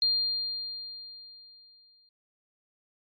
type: tone with exponential decay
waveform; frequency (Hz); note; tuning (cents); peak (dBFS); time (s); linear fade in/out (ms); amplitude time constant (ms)
sine; 4200; C8; +6; -21; 0.02-2.09; 2; 450
effects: MP3 32 kbps